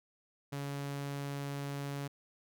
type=tone; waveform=sawtooth; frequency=141.1 Hz; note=C#3; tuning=31 cents sharp; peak=-33 dBFS; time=0.52-2.08 s; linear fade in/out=10 ms; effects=none